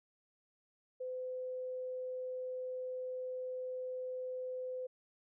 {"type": "tone", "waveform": "sine", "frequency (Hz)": 509, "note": "C5", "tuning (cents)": -48, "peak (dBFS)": -38, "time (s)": [1, 4.87], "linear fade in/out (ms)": 10, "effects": []}